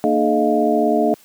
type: tone cluster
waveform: sine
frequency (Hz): 231 / 302.6 / 425.5 / 625 / 701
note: A#3 / D#4 / G#4 / D#5 / F5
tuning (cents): -16 / -48 / +42 / +8 / +6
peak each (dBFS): -20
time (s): 0.04-1.14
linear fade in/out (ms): 0
effects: white hiss -50 dBFS RMS until 1.24 s + high-pass 150 Hz 12 dB/octave